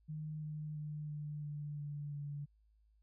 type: tone with pitch steps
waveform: sine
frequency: 153.7 / 152.11 / 150.54 / 148.98 / 147.44 / 145.91 / 144.4 Hz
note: D#3 / D#3 / D3 / D3 / D3 / D3 / D3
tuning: -21 / -39 / +43 / +25 / +7 / -11 / -29 cents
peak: -40 dBFS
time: 0.08-2.46 s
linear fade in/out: 20 ms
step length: 340 ms
effects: added 53 Hz sine -67 dBFS peak until 3.02 s